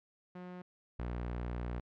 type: tone pair in turn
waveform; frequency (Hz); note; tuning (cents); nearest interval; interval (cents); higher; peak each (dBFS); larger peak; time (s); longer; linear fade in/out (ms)
sawtooth; 180 / 60.07; F#3 / B1; -47 / -47; octave + perfect fifth; 1900; first; -40 / -32; second; 0.35-0.62 / 0.99-1.8; second; 5
effects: low-pass 2000 Hz 12 dB/octave + MP3 96 kbps